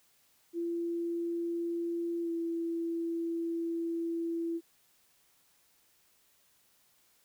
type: tone with pitch glide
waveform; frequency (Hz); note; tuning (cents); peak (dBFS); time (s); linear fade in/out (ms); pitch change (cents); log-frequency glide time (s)
sine; 339.8 to 334.3; F4 to E4; -47 to +24; -31; 0.53-4.61; 50; -29; 2.22-2.3
effects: white hiss -68 dBFS RMS until 7.24 s